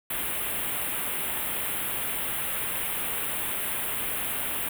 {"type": "band-stop noise", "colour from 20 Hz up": "white", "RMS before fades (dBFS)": -30, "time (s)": [0.1, 4.69], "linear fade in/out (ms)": 5, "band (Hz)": [3400, 9000], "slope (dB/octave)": 48, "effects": []}